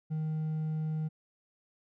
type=tone with hard clipping; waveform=triangle; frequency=156.2 Hz; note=D#3; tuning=7 cents sharp; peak=-31 dBFS; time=0.1-1.09 s; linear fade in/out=20 ms; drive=5 dB; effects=none